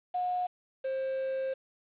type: tone pair in turn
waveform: sine / triangle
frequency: 723 / 529.8 Hz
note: F#5 / C5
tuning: -40 / +22 cents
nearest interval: perfect fourth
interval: 538 cents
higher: first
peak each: -28 dBFS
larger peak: neither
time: 0.14-0.47 / 0.84-1.54 s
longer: second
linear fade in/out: 10 ms
effects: resampled to 8000 Hz + 9-bit